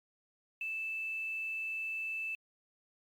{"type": "tone with quantisation", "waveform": "sine", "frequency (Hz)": 2637, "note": "E7", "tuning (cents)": 0, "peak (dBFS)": -35, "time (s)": [0.61, 2.35], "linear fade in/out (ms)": 2, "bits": 10, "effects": ["Opus 48 kbps"]}